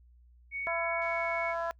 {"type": "tone with pitch glide", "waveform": "sine", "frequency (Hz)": [2228, 2213], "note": ["C#7", "C#7"], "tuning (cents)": [8, -3], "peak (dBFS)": -33, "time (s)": [0.51, 1.55], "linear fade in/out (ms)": 50, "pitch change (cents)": -11, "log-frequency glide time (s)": [1.05, 1.26]}
{"type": "harmonic tone", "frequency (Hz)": 335.5, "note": "E4", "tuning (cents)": 31, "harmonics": [2, 3, 4, 5], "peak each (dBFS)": [-33, -37, -39, -41], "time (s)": [0.67, 1.71], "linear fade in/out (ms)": 0}
{"type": "click train", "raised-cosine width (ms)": 0.2, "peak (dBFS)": -38, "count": 94, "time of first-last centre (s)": [1.02, 1.709], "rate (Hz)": 135}
{"effects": ["noise-tail reverb RT60 0.1 s tail -25 dB re dry", "added 60 Hz sine -56 dBFS peak until 1.79 s"]}